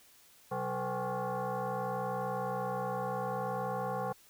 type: tone with frequency modulation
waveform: sine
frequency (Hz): 129.2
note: C3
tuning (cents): -21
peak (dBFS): -32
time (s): 0.51-4.13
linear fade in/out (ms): 10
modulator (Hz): 319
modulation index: 3.1
effects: white hiss -61 dBFS RMS until 4.29 s